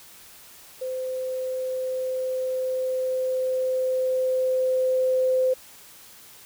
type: tone with level ramp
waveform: sine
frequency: 515 Hz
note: C5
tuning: 28 cents flat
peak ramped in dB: -27 to -18 dBFS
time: 0.81-5.54 s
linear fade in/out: 10 ms
effects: white hiss -48 dBFS RMS until 6.45 s